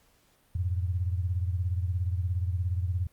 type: beating tone pair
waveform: sine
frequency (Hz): 87.31 / 104.31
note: F2 / G#2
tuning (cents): 0 / +8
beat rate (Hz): 17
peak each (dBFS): -27 / -33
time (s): 0.55-3.07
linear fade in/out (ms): 5
effects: pink hiss -65 dBFS RMS until 3.12 s + Opus 48 kbps